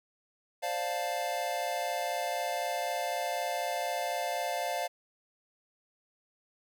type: chord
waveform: square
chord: D minor seventh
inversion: third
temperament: equal with one note detuned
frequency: 523.3 / 587.3 / 701.3 / 880 Hz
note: C5 / D5 / F5 / A5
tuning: 0 / 0 / +7 / 0 cents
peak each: -40 / -38 / -34 / -40 dBFS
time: 0.62-4.88 s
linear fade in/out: 20 ms
effects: none